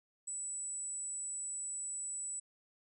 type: tone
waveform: sine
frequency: 7930 Hz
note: B8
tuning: 6 cents sharp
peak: -37 dBFS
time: 0.27-2.4 s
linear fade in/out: 10 ms
effects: tanh soft clip ceiling -34 dBFS